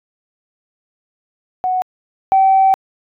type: tone pair in turn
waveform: sine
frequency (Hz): 740 / 769.9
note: F#5 / G5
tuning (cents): 0 / -31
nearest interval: minor second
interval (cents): 69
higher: second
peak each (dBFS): -14 / -7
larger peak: second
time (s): 1.64-1.82 / 2.32-2.74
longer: second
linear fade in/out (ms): 0
effects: tanh soft clip ceiling -4 dBFS